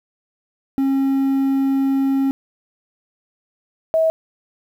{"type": "tone pair in turn", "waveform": ["triangle", "sine"], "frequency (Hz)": [271, 644.6], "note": ["C#4", "E5"], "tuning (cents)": [-39, -39], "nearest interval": "octave + minor third", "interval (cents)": 1500, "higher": "second", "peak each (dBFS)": -13, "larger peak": "neither", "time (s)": [[0.78, 2.31], [3.94, 4.1]], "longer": "first", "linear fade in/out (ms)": 0, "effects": ["8-bit"]}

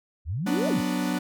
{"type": "exponential two-way sweep", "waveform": "sine", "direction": "up then down", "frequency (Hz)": [67.6, 658, 73.9], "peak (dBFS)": -26, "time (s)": [0.25, 0.82], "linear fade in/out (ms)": 50, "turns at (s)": 0.68}
{"type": "chord", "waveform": "45% pulse", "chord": "B minor", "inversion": "second", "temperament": "equal", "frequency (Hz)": [185, 246.9, 293.7], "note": ["F#3", "B3", "D4"], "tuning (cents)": [0, 0, 0], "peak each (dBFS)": -29, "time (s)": [0.46, 1.19], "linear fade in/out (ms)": 10}
{"effects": []}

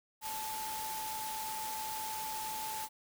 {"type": "tone in noise", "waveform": "sine", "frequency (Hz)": 873, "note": "A5", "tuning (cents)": -14, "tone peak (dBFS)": -39, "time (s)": [0.21, 2.89], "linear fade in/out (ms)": 50, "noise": "white", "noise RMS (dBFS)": -42, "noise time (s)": [0.21, 2.89], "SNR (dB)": 0, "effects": []}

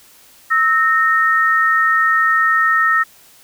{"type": "tone pair together", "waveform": "sine", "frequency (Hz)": [1303.2, 1843], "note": ["E6", "A#6"], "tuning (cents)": [-20, -20], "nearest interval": "tritone", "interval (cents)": 600, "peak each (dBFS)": -14, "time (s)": [0.5, 3.04], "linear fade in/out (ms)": 20, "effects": ["white hiss -47 dBFS RMS until 3.43 s"]}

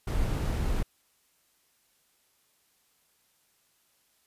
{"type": "noise with sample-and-hold", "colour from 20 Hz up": "brown", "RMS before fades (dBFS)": -28, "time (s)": [0.07, 0.83], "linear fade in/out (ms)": 5, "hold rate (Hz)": 11025, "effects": ["white hiss -69 dBFS RMS until 4.26 s", "resampled to 32000 Hz"]}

